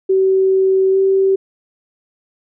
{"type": "tone with pitch glide", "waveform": "sine", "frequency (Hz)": [381.5, 385.9], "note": ["G4", "G4"], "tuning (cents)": [-47, -27], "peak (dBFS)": -10, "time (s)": [0.09, 1.36], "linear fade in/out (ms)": 10, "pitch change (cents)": 20, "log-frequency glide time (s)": [0.91, 0.97], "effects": []}